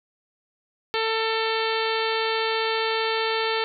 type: harmonic tone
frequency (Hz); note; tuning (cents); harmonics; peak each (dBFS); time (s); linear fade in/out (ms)
446.2; A4; +24; 1 / 2 / 3 / 4 / 5 / 6 / 7 / 8 / 9 / 10; -26 / -29 / -31 / -32 / -33 / -34 / -34 / -35 / -36 / -36; 0.94-3.64; 0
effects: none